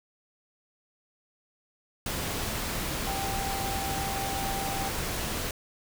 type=tone in noise; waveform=sine; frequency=784 Hz; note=G5; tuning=in tune; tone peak=-33 dBFS; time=3.07-4.89 s; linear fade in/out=2 ms; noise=pink; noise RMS=-32 dBFS; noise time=2.06-5.51 s; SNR=-4 dB; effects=none